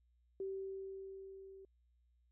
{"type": "tone with level ramp", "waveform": "sine", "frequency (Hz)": 386.3, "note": "G4", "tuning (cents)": -25, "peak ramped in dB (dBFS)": [-38, -53], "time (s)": [0.4, 1.65], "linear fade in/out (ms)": 2, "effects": ["added 60 Hz sine -70 dBFS peak until 2.31 s"]}